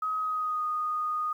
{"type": "tone with pitch glide", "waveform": "sine", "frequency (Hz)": [1267, 1235.2], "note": ["D#6", "D#6"], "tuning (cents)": [31, -13], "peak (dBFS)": -27, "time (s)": [0.02, 1.33], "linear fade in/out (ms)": 5, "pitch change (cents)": -44, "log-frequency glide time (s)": [0.18, 0.65], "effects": ["10-bit"]}